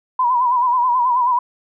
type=tone with vibrato; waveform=sine; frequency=987.8 Hz; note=B5; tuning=in tune; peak=-13 dBFS; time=0.19-1.39 s; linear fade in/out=5 ms; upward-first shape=sine; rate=9.3 Hz; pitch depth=73 cents each way; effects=none